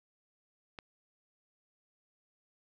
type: click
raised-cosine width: 0.3 ms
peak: -27 dBFS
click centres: 0.788 s
effects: none